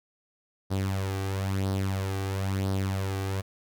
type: tone with flanger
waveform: sawtooth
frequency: 96.6 Hz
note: G2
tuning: 25 cents flat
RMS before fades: -29 dBFS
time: 0.7-3.42 s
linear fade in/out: 20 ms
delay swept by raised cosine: 0.2 to 2.6 ms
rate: 1 Hz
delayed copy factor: +0.6
effects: none